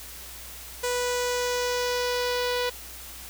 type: tone with low-pass filter sweep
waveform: sawtooth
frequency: 491.8 Hz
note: B4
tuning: 7 cents flat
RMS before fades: -27 dBFS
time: 0.83-2.7 s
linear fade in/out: 10 ms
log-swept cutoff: 8100 to 4200 Hz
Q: 2.1
effects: added 60 Hz sine -47 dBFS peak until 3.29 s + white hiss -42 dBFS RMS until 3.29 s